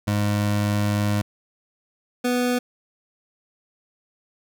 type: tone pair in turn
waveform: 25% pulse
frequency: 103.5 / 246.9 Hz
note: G#2 / B3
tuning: -5 / 0 cents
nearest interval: octave + minor third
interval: 1505 cents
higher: second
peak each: -16 dBFS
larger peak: neither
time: 0.07-1.22 / 2.24-2.59 s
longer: first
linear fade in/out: 10 ms
effects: none